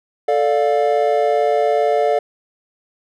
triangle chord, D minor, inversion second, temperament just, 440.5 / 587.3 / 704.8 Hz, A4 / D5 / F5, +2 / 0 / +16 cents, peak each -16 dBFS, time 0.28-2.19 s, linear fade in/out 5 ms, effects none

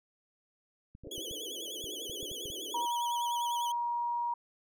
clicks, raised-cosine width 5 ms, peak -37 dBFS, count 11, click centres 0.951 / 1.037 / 1.072 / 1.18 / 1.312 / 1.842 / 2.097 / 2.229 / 2.315 / 2.456 / 2.502 s
pink band-pass noise, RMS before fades -47 dBFS, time 1.04-2.86 s, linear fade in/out 10 ms, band 310 to 520 Hz, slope 48 dB/octave
sawtooth tone with vibrato, 3192 Hz, G7, 31 cents sharp, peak -36 dBFS, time 1.11-3.72 s, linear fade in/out 5 ms, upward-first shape sine, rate 10 Hz, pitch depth 120 cents each way
sine tone, 951 Hz, A#5, 34 cents sharp, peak -30 dBFS, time 2.74-4.34 s, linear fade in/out 5 ms
effects none

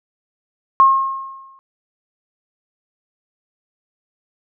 sine tone with exponential decay, 1076 Hz, C6, 48 cents sharp, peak -5 dBFS, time 0.8-1.59 s, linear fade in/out 0 ms, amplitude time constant 170 ms, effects none

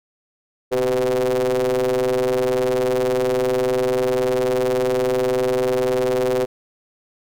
square ring-modulated tone, 62.1 Hz, B1, 10 cents sharp, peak -15 dBFS, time 0.71-6.46 s, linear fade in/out 20 ms, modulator 445 Hz, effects none

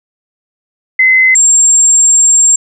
sine tone pair in turn, 2048 / 7430 Hz, C7 / A#8, -38 / -7 cents, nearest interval octave + minor seventh, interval 2231 cents, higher second, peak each -4 dBFS, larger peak neither, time 0.99-1.35 / 1.35-2.56 s, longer second, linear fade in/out 5 ms, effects none

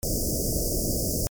pink band-stop noise, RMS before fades -26 dBFS, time 0.03-1.27 s, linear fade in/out 0 ms, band 660 to 4900 Hz, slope 96 dB/octave, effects MP3 96 kbps

